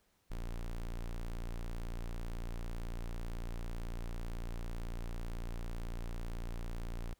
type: tone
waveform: square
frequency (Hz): 29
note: A#0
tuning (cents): -8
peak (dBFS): -38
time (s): 0.3-7.14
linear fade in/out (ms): 10
effects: pink hiss -74 dBFS RMS until 7.19 s